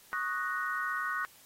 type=chord; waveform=sine; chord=D# minor seventh; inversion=third; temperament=equal; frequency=1108.7 / 1244.5 / 1480 / 1864.7 Hz; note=C#6 / D#6 / F#6 / A#6; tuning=0 / 0 / 0 / 0 cents; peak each=-38 / -37 / -34 / -38 dBFS; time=0.13-1.25 s; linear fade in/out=0 ms; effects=white hiss -58 dBFS RMS until 1.45 s + AAC 48 kbps